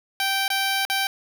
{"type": "tone with dropouts", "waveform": "10% pulse", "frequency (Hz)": 780, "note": "G5", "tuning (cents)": -9, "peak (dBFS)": -13, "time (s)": [0.2, 1.07], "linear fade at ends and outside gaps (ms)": 1, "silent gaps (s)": [[0.48, 0.502], [0.851, 0.899]], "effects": []}